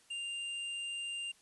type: tone with hard clipping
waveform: sine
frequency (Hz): 2794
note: F7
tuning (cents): 0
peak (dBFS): -39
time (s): 0.1-1.32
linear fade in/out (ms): 10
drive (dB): 10
effects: white hiss -65 dBFS RMS until 1.41 s + resampled to 24000 Hz